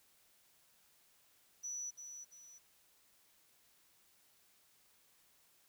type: tone with echo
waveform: sine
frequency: 5920 Hz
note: F#8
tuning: in tune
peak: -39 dBFS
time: 1.63-1.91 s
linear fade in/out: 20 ms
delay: 340 ms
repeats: 2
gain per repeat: -8 dB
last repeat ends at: 2.59 s
effects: tanh soft clip ceiling -36 dBFS + white hiss -70 dBFS RMS until 5.68 s